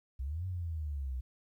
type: exponential two-way sweep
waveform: sine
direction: up then down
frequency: 61.74 to 94.3 to 61.74 Hz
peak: -34 dBFS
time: 0.19-1.21 s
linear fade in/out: 10 ms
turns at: 0.46 s
effects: 12-bit